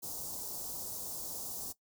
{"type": "band-stop noise", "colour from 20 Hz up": "white", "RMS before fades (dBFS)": -41, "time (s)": [0.02, 1.73], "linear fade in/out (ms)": 20, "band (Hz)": [910, 5100], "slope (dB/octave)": 24, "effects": ["noise-tail reverb RT60 0.1 s tail -17 dB re dry"]}